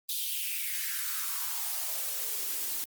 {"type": "noise with high-pass filter sweep", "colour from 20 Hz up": "blue", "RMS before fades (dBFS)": -33, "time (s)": [0.09, 2.84], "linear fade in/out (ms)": 0, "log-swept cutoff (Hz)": [3800, 250], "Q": 3.7, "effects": ["Opus 24 kbps"]}